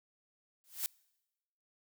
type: noise with exponential growth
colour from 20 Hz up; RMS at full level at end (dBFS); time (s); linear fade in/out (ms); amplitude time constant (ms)
blue; -31; 0.64-0.86; 0; 46
effects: noise-tail reverb RT60 1.0 s tail -26 dB re dry